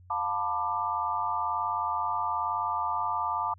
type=chord; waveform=sine; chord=B half-diminished seventh; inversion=second; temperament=just; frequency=711.2 / 889 / 987.8 / 1185.3 Hz; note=F5 / A5 / B5 / D6; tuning=+31 / +18 / 0 / +16 cents; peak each=-36 / -31 / -33 / -31 dBFS; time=0.1-3.54 s; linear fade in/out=5 ms; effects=added 90 Hz sine -51 dBFS peak until 3.58 s